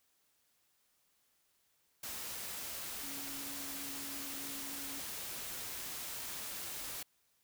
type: tone in noise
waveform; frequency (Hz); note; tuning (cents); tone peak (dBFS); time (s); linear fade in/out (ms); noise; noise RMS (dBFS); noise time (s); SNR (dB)
sine; 277.2; C#4; 0; -50; 3.03-5; 5; white; -43; 2.03-7.03; -10
effects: white hiss -75 dBFS RMS until 7.43 s